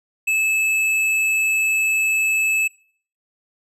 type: tone with tanh clipping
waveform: sine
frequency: 2608 Hz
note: E7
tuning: 19 cents flat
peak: -18 dBFS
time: 0.27-2.68 s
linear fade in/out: 10 ms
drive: 11 dB
effects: noise-tail reverb RT60 0.5 s tail -21 dB re dry + resampled to 32000 Hz